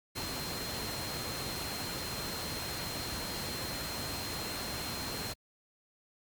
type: tone in noise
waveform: sine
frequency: 4183 Hz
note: C8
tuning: 1 cent flat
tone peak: -42 dBFS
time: 0.15-5.34 s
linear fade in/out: 20 ms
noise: pink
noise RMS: -38 dBFS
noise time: 0.15-5.34 s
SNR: -7 dB
effects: high-pass 60 Hz 12 dB/octave + Opus 48 kbps